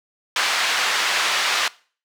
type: band-pass noise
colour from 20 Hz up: pink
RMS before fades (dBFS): -21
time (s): 0.36-1.68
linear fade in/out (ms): 2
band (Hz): 1200 to 4800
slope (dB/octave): 12
effects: noise-tail reverb RT60 0.4 s tail -21 dB re dry